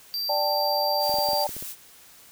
square tone, 4695 Hz, D8, 1 cent flat, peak -27 dBFS, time 0.14-1.44 s, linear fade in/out 0 ms
sine chord, D suspended fourth, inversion none, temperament equal, 587.3 / 784 / 880 Hz, D5 / G5 / A5, 0 / 0 / 0 cents, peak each -26 / -28 / -28 dBFS, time 0.29-1.47 s, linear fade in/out 5 ms
blue noise, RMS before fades -36 dBFS, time 0.99-1.76 s, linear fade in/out 50 ms
clicks, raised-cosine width 2 ms, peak -27 dBFS, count 8, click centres 1.095 / 1.141 / 1.186 / 1.288 / 1.333 / 1.492 / 1.566 / 1.625 s
effects white hiss -51 dBFS RMS until 2.31 s

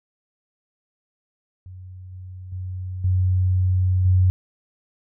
sine tone with level steps, 92.2 Hz, F#2, 6 cents flat, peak -36 / -34 / -27 / -16 / -13 dBFS, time 1.66-4.3 s, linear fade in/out 0 ms, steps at 2.12 / 2.52 / 3.04 / 4.05 s, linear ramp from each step 5 ms, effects none

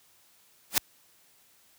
white noise with exponential growth, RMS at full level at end -17 dBFS, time 0.7-0.78 s, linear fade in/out 2 ms, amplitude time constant 16 ms, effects white hiss -62 dBFS RMS until 1.78 s + high-pass 60 Hz 12 dB/octave

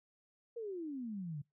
sine exponential sweep, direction down, 481.9 to 138.59 Hz, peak -39 dBFS, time 0.56-1.42 s, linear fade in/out 10 ms, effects noise-tail reverb RT60 0.2 s tail -25 dB re dry

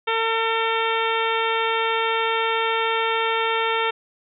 harmonic tone, 451.7 Hz, A4, 45 cents sharp, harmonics 1 / 2 / 3 / 4 / 5 / 6 / 7 / 8, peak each -25 / -25 / -26 / -30 / -29 / -31 / -32 / -33 dBFS, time 0.07-3.91 s, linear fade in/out 10 ms, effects none

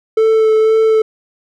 triangle tone with vibrato, 440 Hz, A4, in tune, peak -6 dBFS, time 0.17-1.02 s, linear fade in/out 5 ms, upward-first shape sine, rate 2 Hz, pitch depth 13 cents each way, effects none

